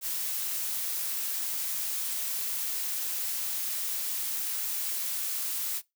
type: noise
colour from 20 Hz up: blue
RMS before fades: -32 dBFS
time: 0.01-5.82 s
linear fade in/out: 50 ms
effects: noise-tail reverb RT60 0.2 s tail -22 dB re dry